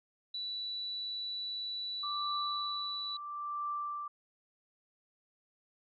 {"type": "tone", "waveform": "sine", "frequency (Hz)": 3951, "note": "B7", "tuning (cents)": 0, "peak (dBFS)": -36, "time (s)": [0.34, 3.17], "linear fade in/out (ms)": 5}
{"type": "tone with tremolo", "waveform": "sine", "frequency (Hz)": 1174.7, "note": "D6", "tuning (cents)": 0, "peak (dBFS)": -33, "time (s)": [2.03, 4.08], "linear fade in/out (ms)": 5, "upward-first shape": "triangle", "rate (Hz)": 0.75, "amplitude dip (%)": 80}
{"effects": []}